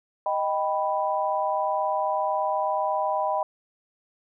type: chord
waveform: sine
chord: Eb augmented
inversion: none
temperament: equal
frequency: 622.3 / 784 / 987.8 Hz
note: Eb5 / G5 / B5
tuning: 0 / 0 / 0 cents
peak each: -27 dBFS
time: 0.26-3.43 s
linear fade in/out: 2 ms
effects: none